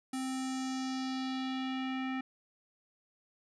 square tone with low-pass filter sweep, 261.6 Hz, C4, in tune, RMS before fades -36 dBFS, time 0.13-2.21 s, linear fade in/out 5 ms, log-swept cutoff 9600 to 2200 Hz, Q 2.3, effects none

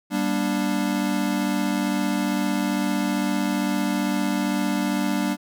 square chord, G minor, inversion none, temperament equal with one note detuned, 196 / 238.3 / 293.7 Hz, G3 / Bb3 / D4, 0 / +38 / 0 cents, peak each -26 / -28 / -26 dBFS, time 0.1-5.37 s, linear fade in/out 50 ms, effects none

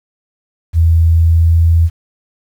sine tone with pitch glide, 82.41 to 83.03 Hz, E2 to E2, 0 to +13 cents, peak -6 dBFS, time 0.73-1.9 s, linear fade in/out 50 ms, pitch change +13 cents, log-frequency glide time 1.05-1.6 s, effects 7-bit

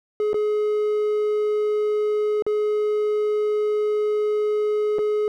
triangle tone with dropouts, 422.2 Hz, G#4, 29 cents sharp, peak -17 dBFS, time 0.2-5.28 s, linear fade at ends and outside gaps 1 ms, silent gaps 0.332-0.343 / 2.423-2.465 / 4.985-4.99 s, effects none

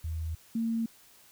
sine tone pair in turn, 80.5 / 227.7 Hz, E2 / A#3, -41 / -40 cents, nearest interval octave + tritone, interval 1801 cents, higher second, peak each -31 / -27 dBFS, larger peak second, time 0.04-0.35 / 0.55-0.86 s, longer neither, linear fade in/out 5 ms, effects white hiss -58 dBFS RMS until 1.31 s

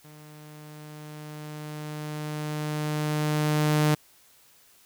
sawtooth tone with level ramp, 151.4 Hz, D#3, 47 cents flat, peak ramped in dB -43 to -15 dBFS, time 0.04-3.95 s, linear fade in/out 10 ms, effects white hiss -58 dBFS RMS until 4.85 s

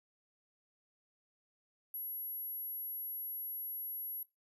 sine tone, 11580 Hz, F#9, 38 cents flat, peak -39 dBFS, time 1.94-4.23 s, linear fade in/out 2 ms, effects noise-tail reverb RT60 0.2 s tail -18 dB re dry

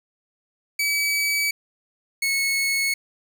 sawtooth tone pair in turn, 2286 / 2196 Hz, D7 / C#7, -47 / -17 cents, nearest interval minor second, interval 70 cents, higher first, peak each -17 dBFS, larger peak neither, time 0.79-1.51 / 2.22-2.94 s, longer neither, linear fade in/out 5 ms, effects none

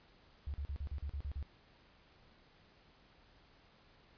sine tone bursts, 70.8 Hz, C#2, 37 cents sharp, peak -37 dBFS, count 9, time 0.47-1.427 s, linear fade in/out 0 ms, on 69 ms, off 42 ms, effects pink hiss -65 dBFS RMS until 4.17 s + resampled to 11025 Hz

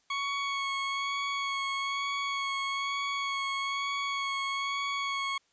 20% pulse tone with vibrato, 1109 Hz, C#6, in tune, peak -25 dBFS, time 0.1-5.38 s, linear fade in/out 5 ms, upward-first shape sine, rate 1.1 Hz, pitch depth 16 cents each way, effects white hiss -70 dBFS RMS until 5.52 s + resampled to 16000 Hz

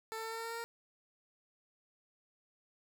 15% pulse tone with pitch steps, 444.1 / 446.9 / 449.8 / 452.6 / 455.5 / 458.4 / 461.4 / 464.3 Hz, A4 / A4 / A4 / A4 / A#4 / A#4 / A#4 / A#4, +16 / +27 / +38 / +49 / -40 / -29 / -18 / -7 cents, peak -33 dBFS, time 0.12-0.64 s, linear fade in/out 0 ms, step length 65 ms, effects none

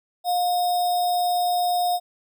sine tone with sample-and-hold, 711 Hz, F5, 31 cents sharp, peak -19 dBFS, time 0.24-2 s, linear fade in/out 50 ms, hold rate 4410 Hz, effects none

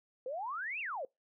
sine exponential two-way sweep, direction up then down, 486 to 2798 to 486 Hz, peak -36 dBFS, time 0.26-1.05 s, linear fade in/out 2 ms, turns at 0.8 s, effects noise-tail reverb RT60 0.2 s tail -26 dB re dry

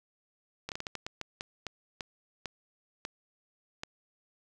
slowing click train, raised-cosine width 0.2 ms, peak -19 dBFS, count 14, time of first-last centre 0.69-3.834 s, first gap 28 ms, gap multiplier 1.32, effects none

